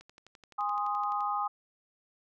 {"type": "click train", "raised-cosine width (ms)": 0.2, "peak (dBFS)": -35, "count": 15, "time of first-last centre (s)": [0.01, 1.207], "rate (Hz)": 11.7}
{"type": "chord", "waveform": "sine", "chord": "Ab major", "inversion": "none", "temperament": "equal with one note detuned", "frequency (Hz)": [820.6, 1046.5, 1244.5], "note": ["Ab5", "C6", "Eb6"], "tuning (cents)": [-21, 0, 0], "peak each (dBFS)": [-32, -36, -32], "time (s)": [0.58, 1.48], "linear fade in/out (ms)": 10}
{"effects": []}